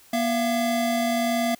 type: tone pair together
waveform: square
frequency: 240 / 678.8 Hz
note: B3 / F5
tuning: -49 / -49 cents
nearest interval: octave + tritone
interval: 1800 cents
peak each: -25 dBFS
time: 0.13-1.55 s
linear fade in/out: 5 ms
effects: white hiss -53 dBFS RMS until 1.59 s